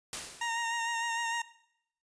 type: noise with exponential decay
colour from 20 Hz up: white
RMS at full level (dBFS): -35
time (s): 0.13-0.82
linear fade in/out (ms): 1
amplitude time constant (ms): 150
type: tone with vibrato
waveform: 20% pulse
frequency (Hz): 928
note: A#5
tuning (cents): -8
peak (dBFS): -26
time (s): 0.41-1.42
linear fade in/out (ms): 5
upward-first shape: sine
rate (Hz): 6.6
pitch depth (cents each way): 26
effects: noise-tail reverb RT60 0.7 s tail -17 dB re dry + resampled to 22050 Hz